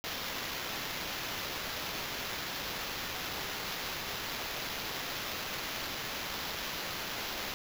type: noise with sample-and-hold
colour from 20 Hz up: violet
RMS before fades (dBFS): -38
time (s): 0.04-7.54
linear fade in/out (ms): 0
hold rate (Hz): 8820
effects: none